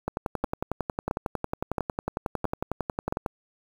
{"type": "two click trains", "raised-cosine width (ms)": 1, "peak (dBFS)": [-12, -13], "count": [5, 36], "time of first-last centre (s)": [[0.44, 3.125], [0.08, 3.262]], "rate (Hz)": [1.49, 11], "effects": ["7-bit"]}